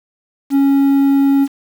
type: tone with quantisation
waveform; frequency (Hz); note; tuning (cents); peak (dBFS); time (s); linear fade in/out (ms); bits
triangle; 276.4; C#4; -5; -7; 0.5-1.48; 50; 6
effects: none